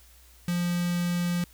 square tone with notch filter, 174.9 Hz, F3, 3 cents sharp, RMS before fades -27 dBFS, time 0.48-1.44 s, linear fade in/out 2 ms, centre 680 Hz, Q 0.65, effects added 60 Hz sine -54 dBFS peak until 1.53 s + white hiss -57 dBFS RMS until 1.53 s

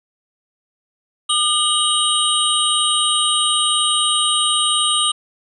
sine tone cluster, 1212 / 2919 / 3142 / 3790 / 8720 Hz, D#6 / F#7 / G7 / A#7 / C#9, -46 / -24 / +3 / +28 / -29 cents, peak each -21 dBFS, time 1.29-5.12 s, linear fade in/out 10 ms, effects none

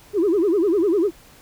sine tone with vibrato, 370 Hz, F#4, in tune, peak -14 dBFS, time 0.13-1.11 s, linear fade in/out 50 ms, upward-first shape sine, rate 10 Hz, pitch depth 240 cents each way, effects tanh soft clip ceiling -12 dBFS + pink hiss -49 dBFS RMS until 1.41 s

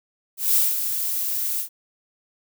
violet noise with ADSR envelope, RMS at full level -17 dBFS, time 0.37-1.69 s, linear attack 180 ms, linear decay 200 ms, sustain -8 dB, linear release 99 ms, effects none

